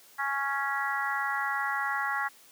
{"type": "harmonic tone", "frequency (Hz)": 277.2, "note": "C#4", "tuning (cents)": 0, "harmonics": [3, 4, 5, 6, 7], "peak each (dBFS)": [-34, -34, -34, -34, -34], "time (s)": [0.18, 2.29], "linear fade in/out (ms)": 20, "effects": ["white hiss -56 dBFS RMS until 2.51 s", "high-pass 150 Hz 12 dB/octave"]}